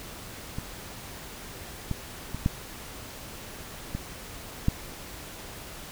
clicks, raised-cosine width 5 ms, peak -20 / -16 / -20 / -10 / -18 / -9 dBFS, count 6, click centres 0.585 / 1.913 / 2.346 / 2.461 / 3.95 / 4.684 s, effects pink hiss -42 dBFS RMS until 5.91 s

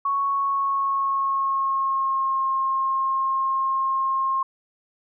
sine tone with pitch glide, 1108.7 to 1069.1 Hz, C#6 to C6, 0 to +37 cents, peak -20 dBFS, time 0.05-4.43 s, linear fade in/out 5 ms, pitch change -63 cents, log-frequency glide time 0.26-2.48 s, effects none

